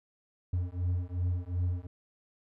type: beating tone pair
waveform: triangle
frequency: 87.8 / 90.5 Hz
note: F2 / F#2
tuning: +10 / -38 cents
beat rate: 2.7 Hz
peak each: -30 dBFS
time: 0.53-1.87 s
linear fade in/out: 5 ms
effects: none